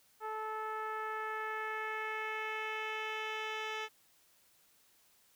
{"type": "tone with low-pass filter sweep", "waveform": "10% pulse", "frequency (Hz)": 435.2, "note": "A4", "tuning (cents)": -19, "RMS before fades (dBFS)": -39, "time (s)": [0.2, 3.89], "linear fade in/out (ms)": 50, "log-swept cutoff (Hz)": [1100, 3900], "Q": 1.8, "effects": ["white hiss -68 dBFS RMS until 5.35 s"]}